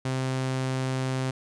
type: tone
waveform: sawtooth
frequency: 130.81 Hz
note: C3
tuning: in tune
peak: -22 dBFS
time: 0.05-1.31 s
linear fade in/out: 5 ms
effects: resampled to 22050 Hz